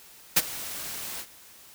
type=noise with ADSR envelope; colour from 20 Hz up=white; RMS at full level=-17 dBFS; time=0.36-1.26 s; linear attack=13 ms; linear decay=35 ms; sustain=-19 dB; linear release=62 ms; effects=white hiss -51 dBFS RMS until 1.74 s